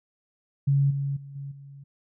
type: tone with level steps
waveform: sine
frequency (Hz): 139.5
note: C#3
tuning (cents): +11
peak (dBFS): -18 / -25 / -39 / -33 / -42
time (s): 0.67-1.84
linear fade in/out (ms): 10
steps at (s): 0.9 / 1.16 / 1.35 / 1.51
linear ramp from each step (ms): 10
effects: none